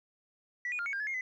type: tone with pitch steps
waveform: sine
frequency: 1954 / 2458 / 1402 / 2221 / 1601 / 1710 / 2138 / 2023 Hz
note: B6 / D#7 / F6 / C#7 / G6 / A6 / C7 / B6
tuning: -19 / -22 / +6 / +3 / +36 / -50 / +37 / +41 cents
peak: -31 dBFS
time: 0.65-1.21 s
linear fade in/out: 2 ms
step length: 70 ms
effects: tanh soft clip ceiling -29 dBFS + 12-bit